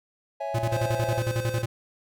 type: chord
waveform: triangle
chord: C# minor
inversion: none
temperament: equal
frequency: 554.4 / 659.3 / 830.6 Hz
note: C#5 / E5 / G#5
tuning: 0 / 0 / 0 cents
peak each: -31 dBFS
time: 0.4-1.2 s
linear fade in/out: 10 ms
type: tone with tremolo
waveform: square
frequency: 115.6 Hz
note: A#2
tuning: 14 cents flat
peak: -24 dBFS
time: 0.54-1.66 s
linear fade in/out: 10 ms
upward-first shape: square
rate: 11 Hz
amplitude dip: 75%
type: tone with pitch glide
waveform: square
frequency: 523.3 to 516.4 Hz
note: C5 to C5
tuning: 0 to -23 cents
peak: -32 dBFS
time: 0.71-1.63 s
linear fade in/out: 20 ms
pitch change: -23 cents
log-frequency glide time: 0.82-1.22 s
effects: none